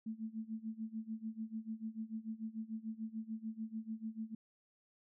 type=tone with tremolo; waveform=sine; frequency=221.3 Hz; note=A3; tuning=10 cents sharp; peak=-37 dBFS; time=0.06-4.35 s; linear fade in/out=5 ms; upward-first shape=sine; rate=6.8 Hz; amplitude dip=90%; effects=none